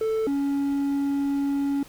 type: tone pair in turn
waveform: triangle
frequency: 441.5 / 280.1 Hz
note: A4 / C#4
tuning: +6 / +18 cents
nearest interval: minor sixth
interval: 788 cents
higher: first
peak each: -20 dBFS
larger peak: neither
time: 0.01-0.27 / 0.27-1.83 s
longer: second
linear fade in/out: 2 ms
effects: pink hiss -49 dBFS RMS until 1.88 s